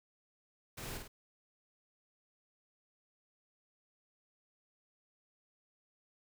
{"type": "noise with echo", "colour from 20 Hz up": "pink", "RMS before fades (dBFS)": -45, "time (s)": [0.77, 0.98], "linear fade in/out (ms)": 10, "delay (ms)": 50, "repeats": 2, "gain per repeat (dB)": -4, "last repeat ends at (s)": 1.08, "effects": []}